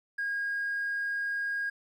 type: tone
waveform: triangle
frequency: 1631 Hz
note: G#6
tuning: 32 cents flat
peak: -26 dBFS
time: 0.18-1.7 s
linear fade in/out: 10 ms
effects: tanh soft clip ceiling -26 dBFS